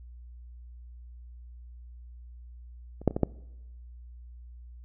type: clicks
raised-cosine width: 2 ms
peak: -29 / -7 / -25 / -15 / -8 dBFS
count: 5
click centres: 3.016 / 3.077 / 3.109 / 3.165 / 3.233 s
effects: noise-tail reverb RT60 1.0 s tail -23 dB re dry + added 60 Hz sine -44 dBFS peak until 4.84 s